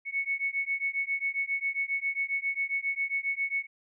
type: beating tone pair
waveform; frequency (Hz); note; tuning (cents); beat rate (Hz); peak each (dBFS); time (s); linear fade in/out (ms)
sine; 2208 / 2215.4; C#7 / C#7; -7 / -2; 7.4; -31; 0.05-3.67; 50
effects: none